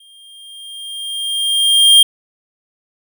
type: tone with exponential growth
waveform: square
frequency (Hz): 3206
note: G7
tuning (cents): +38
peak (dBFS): -4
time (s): 0-2.03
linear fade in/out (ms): 5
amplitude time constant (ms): 440
effects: none